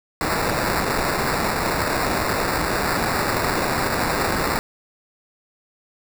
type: noise with sample-and-hold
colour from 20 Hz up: violet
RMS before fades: -22 dBFS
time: 0.21-4.59 s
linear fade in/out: 0 ms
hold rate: 3150 Hz
effects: none